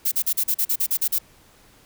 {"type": "noise bursts", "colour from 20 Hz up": "violet", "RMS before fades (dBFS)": -21, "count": 11, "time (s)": [0.05, 1.187], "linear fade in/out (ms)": 10, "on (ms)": 67, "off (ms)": 40, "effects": ["pink hiss -54 dBFS RMS until 1.85 s"]}